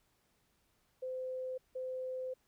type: tone bursts at uneven times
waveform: sine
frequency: 514 Hz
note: C5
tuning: 31 cents flat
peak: -37 dBFS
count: 2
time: 1.02-1.58 / 1.75-2.34 s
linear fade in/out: 10 ms
effects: pink hiss -75 dBFS RMS until 2.47 s